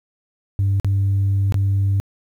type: tone with dropouts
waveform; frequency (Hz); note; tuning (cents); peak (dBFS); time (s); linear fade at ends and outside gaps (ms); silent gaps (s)
sine; 98.4; G2; +7; -13; 0.59-2; 0; 0.799-0.846 / 1.523-1.543
effects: tanh soft clip ceiling -13 dBFS + 9-bit